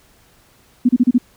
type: tone bursts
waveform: sine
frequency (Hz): 246.9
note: B3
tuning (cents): 0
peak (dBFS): -8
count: 5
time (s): 0.85-1.183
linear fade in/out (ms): 10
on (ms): 41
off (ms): 32
effects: pink hiss -53 dBFS RMS until 1.36 s